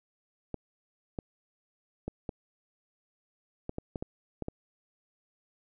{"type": "clicks", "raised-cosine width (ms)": 2, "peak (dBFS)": -21, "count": 10, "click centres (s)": [0.543, 1.188, 2.08, 2.292, 3.694, 3.784, 3.958, 4.025, 4.423, 4.484], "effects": []}